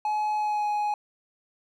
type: tone with pitch glide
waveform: triangle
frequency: 848 to 835.8 Hz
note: G#5 to G#5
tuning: +36 to +11 cents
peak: -22 dBFS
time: 0.05-0.94 s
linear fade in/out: 2 ms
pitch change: -25 cents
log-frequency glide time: 0.37-0.66 s
effects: none